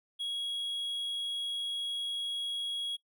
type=tone; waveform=triangle; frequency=3317 Hz; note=G#7; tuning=3 cents flat; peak=-31 dBFS; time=0.19-2.97 s; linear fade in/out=20 ms; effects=noise-tail reverb RT60 0.1 s tail -22 dB re dry